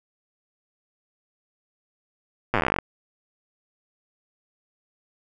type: slowing click train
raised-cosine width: 0.5 ms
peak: -6 dBFS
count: 18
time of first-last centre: 2.54-2.787 s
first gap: 8 ms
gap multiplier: 1.07
effects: none